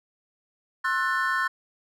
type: chord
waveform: triangle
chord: F# half-diminished seventh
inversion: second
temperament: just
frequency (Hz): 1065.6 / 1332 / 1480 / 1776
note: C6 / E6 / F#6 / A6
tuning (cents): +31 / +18 / 0 / +16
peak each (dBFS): -26 / -30 / -26 / -26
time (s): 0.84-1.48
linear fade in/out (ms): 10
effects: none